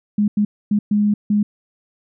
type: tone bursts at uneven times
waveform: sine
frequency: 207.7 Hz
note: G#3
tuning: in tune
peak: -13 dBFS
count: 5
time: 0.18-0.28 / 0.37-0.45 / 0.71-0.79 / 0.91-1.14 / 1.3-1.43 s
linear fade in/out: 5 ms
effects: none